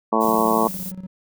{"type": "harmonic tone", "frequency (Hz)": 111, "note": "A2", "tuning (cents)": 16, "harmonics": [2, 3, 4, 5, 6, 7, 8, 9, 10], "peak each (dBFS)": [-23, -26, -24, -27, -25, -28, -24, -25, -23], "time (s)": [0.12, 0.68], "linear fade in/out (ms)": 10}
{"type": "noise", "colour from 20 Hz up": "violet", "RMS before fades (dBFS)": -32, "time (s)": [0.2, 0.92], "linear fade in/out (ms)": 20}
{"type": "clicks", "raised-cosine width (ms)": 3, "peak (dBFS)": -30, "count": 11, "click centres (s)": [0.251, 0.289, 0.385, 0.481, 0.542, 0.612, 0.68, 0.747, 0.791, 0.83, 0.915]}
{"type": "tone with tremolo", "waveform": "triangle", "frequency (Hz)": 186.4, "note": "F#3", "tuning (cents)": 13, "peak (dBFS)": -27, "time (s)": [0.27, 1.07], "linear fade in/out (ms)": 10, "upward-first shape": "square", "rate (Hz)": 17, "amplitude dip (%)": 70}
{"effects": []}